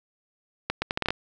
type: accelerating click train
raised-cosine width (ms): 0.3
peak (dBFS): -9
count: 8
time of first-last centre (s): 0.7-1.105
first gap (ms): 120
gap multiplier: 0.74
effects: none